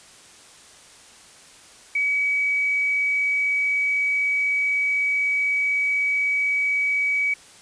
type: tone with tanh clipping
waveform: triangle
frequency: 2274 Hz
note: C#7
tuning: 44 cents sharp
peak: -19 dBFS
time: 1.95-7.34 s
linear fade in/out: 5 ms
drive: 3 dB
effects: white hiss -48 dBFS RMS until 7.61 s + resampled to 22050 Hz